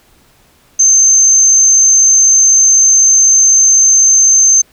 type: tone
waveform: sine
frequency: 6272 Hz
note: G8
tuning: in tune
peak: -4 dBFS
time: 0.79-4.62 s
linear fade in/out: 10 ms
effects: pink hiss -49 dBFS RMS until 4.72 s